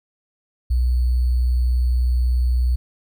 sine tone with sample-and-hold, 61.74 Hz, B1, in tune, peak -15 dBFS, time 0.7-2.76 s, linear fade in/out 10 ms, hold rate 4410 Hz, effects none

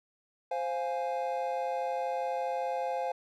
triangle chord, F minor, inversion second, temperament equal, 523.3 / 698.5 / 830.6 Hz, C5 / F5 / Ab5, 0 / 0 / 0 cents, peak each -32 / -33 / -33 dBFS, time 0.51-3.12 s, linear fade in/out 5 ms, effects none

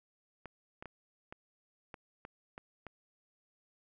clicks, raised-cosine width 0.5 ms, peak -30 dBFS, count 8, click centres 0.457 / 0.825 / 0.857 / 1.325 / 1.942 / 2.251 / 2.579 / 2.867 s, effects none

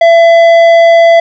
sine tone with tanh clipping, 671 Hz, E5, 31 cents sharp, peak -3 dBFS, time 0.01-1.2 s, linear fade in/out 5 ms, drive 10 dB, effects none

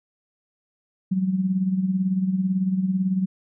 sine tone with tremolo, 187.9 Hz, F#3, 27 cents sharp, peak -17 dBFS, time 1.11-3.26 s, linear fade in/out 10 ms, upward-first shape sine, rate 18 Hz, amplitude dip 60%, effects none

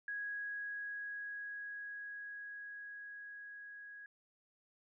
sine tone with level ramp, 1658 Hz, G#6, 3 cents flat, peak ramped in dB -38 to -49 dBFS, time 0.08-4.06 s, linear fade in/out 2 ms, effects none

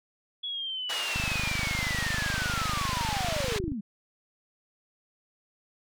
sine linear sweep, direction down, 3389 to 187.7 Hz, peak -31 dBFS, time 0.43-3.81 s, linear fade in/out 10 ms
white band-pass noise, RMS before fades -34 dBFS, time 0.89-3.59 s, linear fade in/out 10 ms, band 580 to 4300 Hz, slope 12 dB/octave
click train, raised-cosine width 5 ms, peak -21 dBFS, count 66, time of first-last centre 1.16-3.719 s, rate 25.4 Hz
effects none

